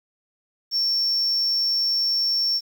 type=tone; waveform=sine; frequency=5450 Hz; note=F8; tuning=43 cents flat; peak=-17 dBFS; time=0.71-2.61 s; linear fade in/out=50 ms; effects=tanh soft clip ceiling -18 dBFS + 8-bit